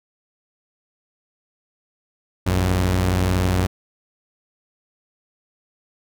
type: tone pair together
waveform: sawtooth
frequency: 56.79 / 92 Hz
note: A#1 / F#2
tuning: -45 / -9 cents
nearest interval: minor sixth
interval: 836 cents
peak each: -20 / -14 dBFS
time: 2.46-3.67 s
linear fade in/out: 10 ms
effects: none